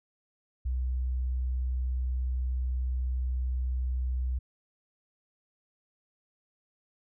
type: tone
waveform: sine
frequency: 63.1 Hz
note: B1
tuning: 38 cents sharp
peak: -27 dBFS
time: 0.65-4.39 s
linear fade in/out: 10 ms
effects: none